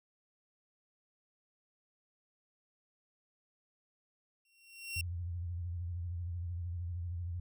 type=tone with exponential growth; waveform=sawtooth; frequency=2734 Hz; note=F7; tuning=37 cents flat; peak=-30 dBFS; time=4.45-5.01 s; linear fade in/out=2 ms; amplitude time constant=120 ms
type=tone with vibrato; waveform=sine; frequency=86.9 Hz; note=F2; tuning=8 cents flat; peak=-36 dBFS; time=4.96-7.4 s; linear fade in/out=5 ms; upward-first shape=triangle; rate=13 Hz; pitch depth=85 cents each way
effects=none